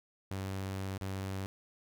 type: tone with dropouts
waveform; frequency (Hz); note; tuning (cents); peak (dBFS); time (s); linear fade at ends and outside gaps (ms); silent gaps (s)
sawtooth; 96.2; G2; -32; -32; 0.31-1.46; 0; 0.978-1.012
effects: none